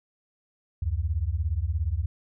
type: beating tone pair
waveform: sine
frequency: 71.3 / 88.3 Hz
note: C#2 / F2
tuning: +49 / +20 cents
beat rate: 17 Hz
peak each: -27 / -27 dBFS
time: 0.82-2.06 s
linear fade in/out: 5 ms
effects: none